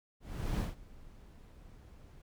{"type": "noise with ADSR envelope", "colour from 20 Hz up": "brown", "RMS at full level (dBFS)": -31, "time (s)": [0.2, 2.22], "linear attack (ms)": 390, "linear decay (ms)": 160, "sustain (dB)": -23, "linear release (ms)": 8, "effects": []}